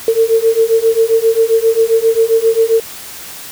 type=beating tone pair; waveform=sine; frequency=447.9 / 455.4 Hz; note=A4 / A#4; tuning=+31 / -40 cents; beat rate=7.5 Hz; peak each=-12 / -11 dBFS; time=0.08-2.8 s; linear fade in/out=2 ms; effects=white hiss -30 dBFS RMS until 3.51 s